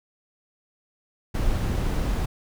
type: noise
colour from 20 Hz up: brown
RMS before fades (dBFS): -24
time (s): 1.34-2.26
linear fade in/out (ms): 10
effects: none